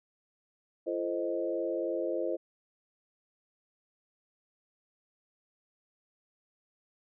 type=chord; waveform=sine; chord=F dominant seventh; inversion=none; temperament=equal with one note detuned; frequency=340.3 / 440 / 523.3 / 622.3 Hz; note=F4 / A4 / C5 / Eb5; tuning=-45 / 0 / 0 / 0 cents; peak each=-34 / -38 / -34 / -36 dBFS; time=0.86-2.37 s; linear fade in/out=20 ms; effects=none